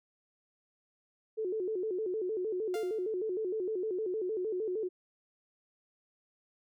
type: tone with vibrato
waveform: sine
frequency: 400 Hz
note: G4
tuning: 35 cents sharp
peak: -31 dBFS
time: 1.37-4.89 s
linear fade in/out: 20 ms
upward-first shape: square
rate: 6.5 Hz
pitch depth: 160 cents each way
type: tone with exponential decay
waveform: sawtooth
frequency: 698.5 Hz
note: F5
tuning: in tune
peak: -34 dBFS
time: 2.74-3.12 s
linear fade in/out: 1 ms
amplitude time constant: 82 ms
effects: none